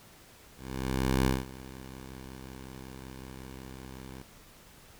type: tone with ADSR envelope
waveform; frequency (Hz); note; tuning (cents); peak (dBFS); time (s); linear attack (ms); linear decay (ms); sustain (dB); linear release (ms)
10% pulse; 65.41; C2; 0; -15; 0.56-4.22; 700; 190; -20; 4
effects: pink hiss -55 dBFS RMS until 4.99 s